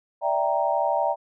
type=chord; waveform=sine; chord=E half-diminished seventh; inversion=third; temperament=equal; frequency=587.3 / 659.3 / 784 / 932.3 Hz; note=D5 / E5 / G5 / Bb5; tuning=0 / 0 / 0 / 0 cents; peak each=-26 dBFS; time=0.21-1.16 s; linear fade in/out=50 ms; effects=none